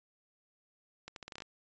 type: accelerating click train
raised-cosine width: 0.2 ms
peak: -27 dBFS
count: 9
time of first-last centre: 1.08-1.421 s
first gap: 82 ms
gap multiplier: 0.8
effects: resampled to 16000 Hz